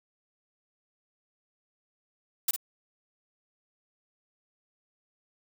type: noise with echo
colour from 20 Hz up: blue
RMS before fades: -25 dBFS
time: 2.48-2.51 s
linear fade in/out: 5 ms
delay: 53 ms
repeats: 1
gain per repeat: -8 dB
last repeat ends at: 2.563 s
effects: none